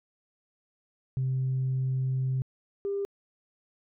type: tone pair in turn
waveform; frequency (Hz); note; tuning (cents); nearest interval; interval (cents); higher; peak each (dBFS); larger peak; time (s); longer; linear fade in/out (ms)
sine; 130.81 / 399.3; C3 / G4; 0 / +32; octave + perfect fifth; 1932; second; -24 / -27; first; 1.17-2.42 / 2.85-3.05; first; 0
effects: tanh soft clip ceiling -22 dBFS